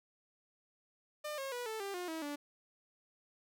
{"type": "tone with pitch steps", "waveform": "sawtooth", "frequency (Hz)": [601, 541.7, 488.2, 440, 396.5, 357.4, 322.1, 290.3], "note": ["D5", "C#5", "B4", "A4", "G4", "F4", "E4", "D4"], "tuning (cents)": [40, -40, -20, 0, 20, 40, -40, -20], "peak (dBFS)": -35, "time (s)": [1.24, 2.36], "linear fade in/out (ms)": 10, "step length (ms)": 140, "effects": []}